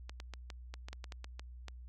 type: clicks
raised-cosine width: 0.2 ms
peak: -28 dBFS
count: 12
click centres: 0.095 / 0.201 / 0.337 / 0.502 / 0.74 / 0.885 / 0.93 / 1.042 / 1.122 / 1.244 / 1.395 / 1.683 s
effects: added 61 Hz sine -47 dBFS peak until 1.88 s